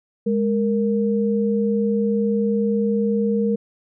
sine tone pair together, 207.1 / 464.9 Hz, G#3 / A#4, -5 / -5 cents, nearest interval octave + major second, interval 1400 cents, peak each -19 / -21 dBFS, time 0.26-3.56 s, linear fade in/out 10 ms, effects none

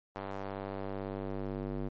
square tone with band-pass filter sweep, 49 Hz, G1, in tune, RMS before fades -38 dBFS, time 0.15-1.89 s, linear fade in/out 10 ms, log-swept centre 830 to 300 Hz, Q 1, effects MP3 32 kbps

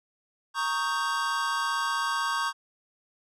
square chord, Eb dominant seventh, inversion second, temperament equal, 932.3 / 1108.7 / 1244.5 / 1568 Hz, Bb5 / Db6 / Eb6 / G6, 0 / 0 / 0 / 0 cents, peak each -34 / -30 / -36 / -32 dBFS, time 0.54-2.53 s, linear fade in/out 50 ms, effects low-pass 9000 Hz 12 dB/octave

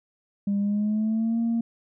sine tone with pitch glide, 201.1 to 231 Hz, G3 to A#3, +44 to -16 cents, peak -20 dBFS, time 0.47-1.61 s, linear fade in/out 5 ms, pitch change +240 cents, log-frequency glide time 0.59-1.39 s, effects tanh soft clip ceiling -19 dBFS

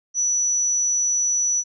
sine tone, 5920 Hz, F#8, in tune, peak -18 dBFS, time 0.14-1.64 s, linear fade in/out 50 ms, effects none

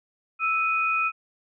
sine tone pair together, 1317 / 2489 Hz, E6 / D#7, -2 / 0 cents, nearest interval major seventh, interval 1102 cents, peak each -24 dBFS, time 0.39-1.12 s, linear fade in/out 50 ms, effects none

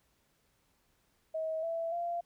sine tone with pitch steps, 638 / 663.2 / 689.3 Hz, D#5 / E5 / F5, +43 / +10 / -23 cents, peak -32 dBFS, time 1.34-2.21 s, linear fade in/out 10 ms, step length 290 ms, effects pink hiss -73 dBFS RMS until 2.25 s

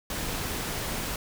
pink noise, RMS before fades -32 dBFS, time 0.1-1.16 s, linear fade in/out 2 ms, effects none

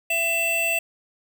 square tone pair together, 669 / 2676 Hz, E5 / E7, +25 / +25 cents, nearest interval 2 octaves, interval 2400 cents, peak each -29 / -22 dBFS, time 0.1-0.79 s, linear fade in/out 5 ms, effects none

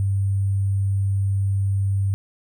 sine tone with sample-and-hold, 98 Hz, G2, in tune, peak -18 dBFS, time 0-2.14 s, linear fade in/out 0 ms, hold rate 8820 Hz, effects none

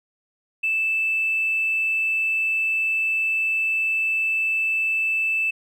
triangle tone with tanh clipping, 2637 Hz, E7, in tune, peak -19 dBFS, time 0.63-5.51 s, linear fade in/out 10 ms, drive 1 dB, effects none

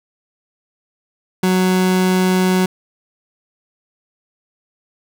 30% pulse tone, 185 Hz, F#3, in tune, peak -10 dBFS, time 1.43-2.66 s, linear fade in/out 5 ms, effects none

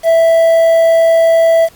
triangle tone with quantisation, 659.3 Hz, E5, in tune, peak -4 dBFS, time 0.03-1.69 s, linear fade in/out 50 ms, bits 5, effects pink hiss -44 dBFS RMS until 1.75 s + Opus 48 kbps

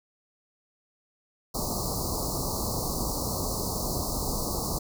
pink band-stop noise, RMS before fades -30 dBFS, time 1.54-4.79 s, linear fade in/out 10 ms, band 1200 to 4200 Hz, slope 96 dB/octave, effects none

